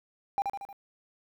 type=tone with echo; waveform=triangle; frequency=798 Hz; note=G5; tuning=31 cents sharp; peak=-21 dBFS; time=0.38-0.42 s; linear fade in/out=0 ms; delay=77 ms; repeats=4; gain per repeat=-5 dB; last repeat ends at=0.728 s; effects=tanh soft clip ceiling -20 dBFS + 10-bit